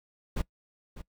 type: noise with echo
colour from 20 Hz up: brown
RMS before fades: -28 dBFS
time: 0.36-0.42 s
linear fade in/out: 10 ms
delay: 600 ms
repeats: 1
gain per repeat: -13 dB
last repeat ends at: 1.02 s
effects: noise-tail reverb RT60 0.1 s tail -22 dB re dry